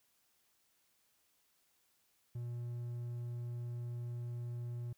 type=tone; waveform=triangle; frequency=120 Hz; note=B2; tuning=49 cents flat; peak=-37 dBFS; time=2.35-4.93 s; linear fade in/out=5 ms; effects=white hiss -75 dBFS RMS until 4.97 s